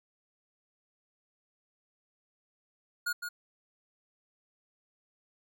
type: tone with echo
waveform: square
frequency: 1437 Hz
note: F6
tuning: 49 cents sharp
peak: -30 dBFS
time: 3.06-3.13 s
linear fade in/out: 10 ms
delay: 160 ms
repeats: 1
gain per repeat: -6 dB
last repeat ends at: 3.29 s
effects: none